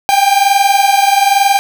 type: tone pair together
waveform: 45% pulse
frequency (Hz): 785 / 806.1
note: G5 / G5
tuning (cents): +2 / +48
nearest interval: unison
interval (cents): 46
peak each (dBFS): -11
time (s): 0.09-1.59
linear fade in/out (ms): 0
effects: none